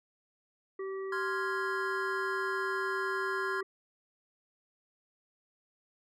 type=harmonic tone; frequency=385.5 Hz; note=G4; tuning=29 cents flat; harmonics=1 / 3 / 5; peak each=-35 / -46 / -50 dBFS; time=0.79-3.63 s; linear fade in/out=5 ms
type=chord; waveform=triangle; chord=F minor; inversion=second; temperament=equal; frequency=1046.5 / 1396.9 / 1661.2 Hz; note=C6 / F6 / Ab6; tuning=0 / 0 / 0 cents; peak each=-35 / -35 / -35 dBFS; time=1.12-3.61 s; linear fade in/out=5 ms
effects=none